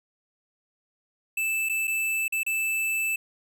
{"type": "tone with dropouts", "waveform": "square", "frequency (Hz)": 2637, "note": "E7", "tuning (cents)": 0, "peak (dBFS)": -25, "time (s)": [1.37, 3.16], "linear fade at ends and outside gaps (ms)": 5, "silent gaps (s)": [[1.689, 1.695], [1.873, 1.877], [2.281, 2.323], [2.433, 2.464]], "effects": []}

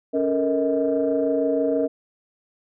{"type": "tone cluster", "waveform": "sine", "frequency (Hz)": [278.2, 442.9, 469.2, 635], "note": ["C#4", "A4", "A#4", "D#5"], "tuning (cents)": [6, 11, 11, 35], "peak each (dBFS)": [-23, -30, -22, -24], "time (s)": [0.13, 1.88], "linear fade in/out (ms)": 20, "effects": ["tanh soft clip ceiling -10 dBFS"]}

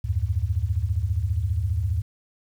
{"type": "tone cluster", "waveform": "sine", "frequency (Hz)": [74.9, 89.9, 104.7], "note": ["D2", "F#2", "G#2"], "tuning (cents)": [35, -49, 15], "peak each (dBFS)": -26, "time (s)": [0.04, 2.02], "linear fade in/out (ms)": 10, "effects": ["9-bit"]}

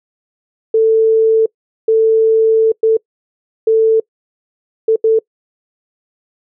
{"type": "tone bursts at uneven times", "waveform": "sine", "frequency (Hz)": 444.4, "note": "A4", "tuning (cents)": 17, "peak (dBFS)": -7, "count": 6, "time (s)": [[0.74, 1.46], [1.88, 2.72], [2.83, 2.97], [3.67, 4], [4.88, 4.96], [5.04, 5.19]], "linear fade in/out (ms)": 5, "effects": ["noise-tail reverb RT60 0.1 s tail -25 dB re dry"]}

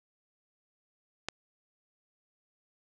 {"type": "click", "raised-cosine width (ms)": 0.2, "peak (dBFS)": -15, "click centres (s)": 1.286, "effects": ["resampled to 24000 Hz", "8-bit"]}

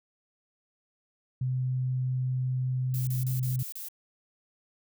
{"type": "tone", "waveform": "sine", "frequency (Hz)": 128.2, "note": "C3", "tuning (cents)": -35, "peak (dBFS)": -26, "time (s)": [1.41, 3.63], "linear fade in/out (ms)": 5}
{"type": "noise bursts", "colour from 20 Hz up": "violet", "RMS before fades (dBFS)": -39, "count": 6, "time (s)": [2.94, 3.885], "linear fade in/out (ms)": 0, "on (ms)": 130, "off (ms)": 33}
{"effects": []}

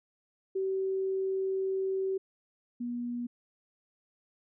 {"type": "tone pair in turn", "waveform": "sine", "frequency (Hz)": [382.9, 241.2], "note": ["G4", "B3"], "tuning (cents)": [-41, -41], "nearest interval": "minor sixth", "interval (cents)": 800, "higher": "first", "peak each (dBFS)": [-28, -32], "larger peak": "first", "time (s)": [[0.55, 2.18], [2.8, 3.27]], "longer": "first", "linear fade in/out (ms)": 10, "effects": []}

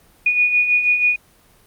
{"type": "beating tone pair", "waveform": "sine", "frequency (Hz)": [2455, 2461.2], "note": ["D#7", "D#7"], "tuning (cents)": [-24, -19], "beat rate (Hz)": 6.2, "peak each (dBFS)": [-22, -14], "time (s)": [0.26, 1.16], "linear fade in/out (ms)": 5, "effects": ["pink hiss -53 dBFS RMS until 1.66 s", "Opus 32 kbps"]}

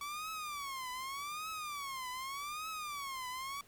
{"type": "tone with vibrato", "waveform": "sawtooth", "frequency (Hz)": 1136, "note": "C#6", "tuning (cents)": 42, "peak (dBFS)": -36, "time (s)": [0.01, 3.61], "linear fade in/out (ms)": 2, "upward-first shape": "triangle", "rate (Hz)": 0.84, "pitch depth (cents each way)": 230, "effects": ["pink hiss -63 dBFS RMS until 3.67 s"]}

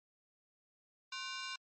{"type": "ring-modulated tone", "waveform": "15% pulse", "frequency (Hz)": 1288, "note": "E6", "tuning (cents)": -41, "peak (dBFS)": -31, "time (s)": [1.12, 1.56], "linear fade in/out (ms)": 5, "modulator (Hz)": 226, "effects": ["MP3 32 kbps"]}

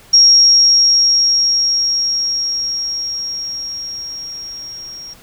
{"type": "tone with level ramp", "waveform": "sine", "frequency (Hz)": 5588, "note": "F8", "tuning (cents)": 0, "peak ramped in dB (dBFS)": [-4, -29], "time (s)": [0.13, 5.14], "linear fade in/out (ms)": 10, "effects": ["pink hiss -44 dBFS RMS until 5.22 s"]}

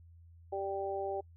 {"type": "harmonic tone", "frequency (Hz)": 196, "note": "G3", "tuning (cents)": 0, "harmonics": [2, 3, 4], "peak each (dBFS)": [-37, -39, -38], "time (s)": [0.52, 1.21], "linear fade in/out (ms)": 10, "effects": ["noise-tail reverb RT60 0.1 s tail -26 dB re dry", "added 84 Hz sine -54 dBFS peak until 1.36 s"]}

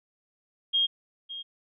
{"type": "tone with echo", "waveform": "sine", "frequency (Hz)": 3240, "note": "G#7", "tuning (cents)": -43, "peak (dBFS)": -21, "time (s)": [0.73, 0.87], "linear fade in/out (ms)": 20, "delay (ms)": 560, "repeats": 1, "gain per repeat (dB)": -14, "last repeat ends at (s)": 1.43, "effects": []}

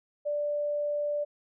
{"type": "tone", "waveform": "sine", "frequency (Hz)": 587.3, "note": "D5", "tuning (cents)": 0, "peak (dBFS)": -27, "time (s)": [0.25, 1.25], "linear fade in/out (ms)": 20, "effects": []}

